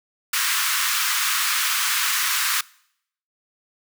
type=high-pass noise; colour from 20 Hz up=pink; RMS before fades=-22 dBFS; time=0.33-2.61 s; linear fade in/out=5 ms; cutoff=1100 Hz; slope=48 dB/octave; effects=noise-tail reverb RT60 0.7 s tail -23 dB re dry